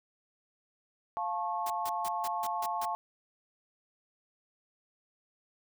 sine chord, F augmented, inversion none, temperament just, 698.5 / 873.1 / 1091.3 Hz, F5 / A5 / C#6, 0 / -14 / -27 cents, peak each -36 / -34 / -36 dBFS, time 1.17-2.95 s, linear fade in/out 0 ms
white noise bursts, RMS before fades -41 dBFS, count 7, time 1.66-2.854 s, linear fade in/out 5 ms, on 42 ms, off 150 ms
effects none

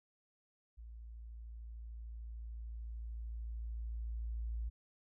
sine tone with level ramp, 56.7 Hz, A#1, 47 cents flat, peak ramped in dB -48 to -36 dBFS, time 0.77-4.7 s, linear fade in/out 20 ms, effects none

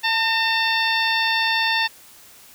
harmonic tone with a mistuned harmonic, 895 Hz, A5, 29 cents sharp, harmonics 1 / 2 / 3 / 4 / 5 / 6, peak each -24 / -22 / -25 / -25 / -28 / -32 dBFS, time 0.03-1.88 s, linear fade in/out 20 ms, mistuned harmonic 2, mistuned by +29 cents, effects white hiss -47 dBFS RMS until 2.54 s

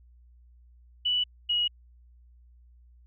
sine tone pair in turn, 2960 / 2902 Hz, F#7 / F#7, 0 / -34 cents, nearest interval unison, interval 34 cents, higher first, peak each -23 dBFS, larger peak neither, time 1.05-1.24 / 1.49-1.68 s, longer neither, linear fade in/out 10 ms, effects added 60 Hz sine -53 dBFS peak until 3.06 s

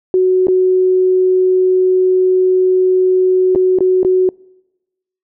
sine tone with dropouts, 370.6 Hz, F#4, 3 cents sharp, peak -8 dBFS, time 0.14-4.29 s, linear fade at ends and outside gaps 1 ms, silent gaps 0.47-0.483 / 3.55-3.558 / 3.787-3.806 / 4.031-4.048 s, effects noise-tail reverb RT60 1.0 s tail -26 dB re dry

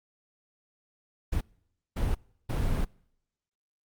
brown noise bursts at uneven times, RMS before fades -27 dBFS, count 3, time 1.32-1.41 / 1.96-2.15 / 2.49-2.85 s, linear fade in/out 10 ms, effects noise-tail reverb RT60 0.8 s tail -26 dB re dry + Opus 48 kbps

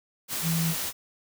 sine tone in noise, 164.81 Hz, E3, in tune, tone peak -24 dBFS, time 0.42-0.75 s, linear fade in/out 50 ms, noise white, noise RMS -31 dBFS, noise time 0.28-0.93 s, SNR +4 dB, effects none

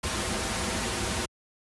pink noise with comb filter, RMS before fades -29 dBFS, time 0.03-1.26 s, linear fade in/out 10 ms, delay 7 ms, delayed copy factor -0.65, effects high-pass 60 Hz 12 dB/octave + resampled to 24000 Hz

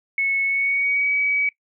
sine tone with pitch glide, 2200 to 2274 Hz, C#7 to C#7, -14 to +44 cents, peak -18 dBFS, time 0.18-1.49 s, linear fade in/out 2 ms, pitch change +58 cents, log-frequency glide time 0.44-1.11 s, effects noise-tail reverb RT60 0.1 s tail -19 dB re dry

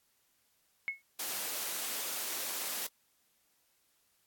sine tone with exponential decay, 2186 Hz, C#7, 25 cents flat, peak -28 dBFS, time 0.88-1.02 s, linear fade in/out 0 ms, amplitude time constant 29 ms
white high-pass noise, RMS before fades -37 dBFS, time 1.19-2.87 s, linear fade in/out 5 ms, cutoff 280 Hz, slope 12 dB/octave
effects white hiss -73 dBFS RMS until 4.26 s + AAC 64 kbps

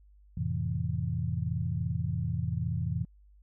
sine chord, F major seventh, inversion none, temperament equal, 87.31 / 110 / 130.81 / 164.81 Hz, F2 / A2 / C3 / E3, 0 / 0 / 0 / 0 cents, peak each -34 dBFS, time 0.37-3.05 s, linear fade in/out 5 ms, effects added 50 Hz sine -55 dBFS peak until 3.42 s

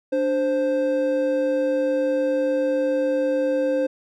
triangle tone pair together, 293.7 / 523.3 Hz, D4 / C5, 0 / 0 cents, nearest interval minor seventh, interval 1000 cents, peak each -23 / -18 dBFS, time 0.12-3.87 s, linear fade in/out 10 ms, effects none

